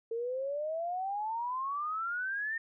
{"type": "exponential sweep", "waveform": "sine", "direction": "up", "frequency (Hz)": [449.9, 1838], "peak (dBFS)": -32, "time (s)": [0.11, 2.58], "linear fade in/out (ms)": 5, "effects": []}